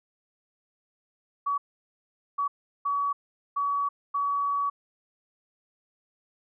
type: tone bursts at uneven times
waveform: sine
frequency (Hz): 1134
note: C#6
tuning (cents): +39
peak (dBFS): -24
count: 5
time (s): 1.46-1.58 / 2.38-2.48 / 2.85-3.13 / 3.56-3.89 / 4.14-4.7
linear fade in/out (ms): 10
effects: none